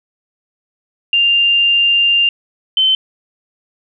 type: tone pair in turn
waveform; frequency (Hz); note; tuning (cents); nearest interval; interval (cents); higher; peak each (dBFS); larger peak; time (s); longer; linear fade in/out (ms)
sine; 2794 / 3075; F7 / G7; 0 / -34; major second; 166; second; -9; neither; 1.13-2.29 / 2.77-2.95; first; 2
effects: none